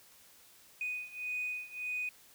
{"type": "beating tone pair", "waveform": "sine", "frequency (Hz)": [2487, 2488.7], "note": ["D#7", "D#7"], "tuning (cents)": [-1, 0], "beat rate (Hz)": 1.7, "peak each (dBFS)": [-37, -39], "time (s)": [0.81, 2.09], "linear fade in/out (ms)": 2, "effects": ["tanh soft clip ceiling -29 dBFS", "white hiss -60 dBFS RMS until 2.34 s"]}